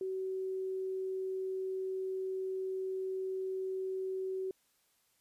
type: tone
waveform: sine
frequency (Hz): 378.3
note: F#4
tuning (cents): +38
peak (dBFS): -34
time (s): 0.01-4.51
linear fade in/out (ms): 2
effects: white hiss -73 dBFS RMS until 5.2 s + resampled to 32000 Hz